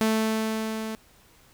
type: tone with level ramp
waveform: sawtooth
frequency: 220 Hz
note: A3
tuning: in tune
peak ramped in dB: -16 to -27 dBFS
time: 0.01-0.95 s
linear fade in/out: 0 ms
effects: pink hiss -57 dBFS RMS until 1.53 s